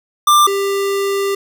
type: tone pair in turn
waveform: square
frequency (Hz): 1187 / 396.1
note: D6 / G4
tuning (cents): +18 / +18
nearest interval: octave + perfect fifth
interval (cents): 1900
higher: first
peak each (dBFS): -8 / -16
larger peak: first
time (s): 0.27-0.47 / 0.47-1.35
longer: second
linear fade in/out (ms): 5
effects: none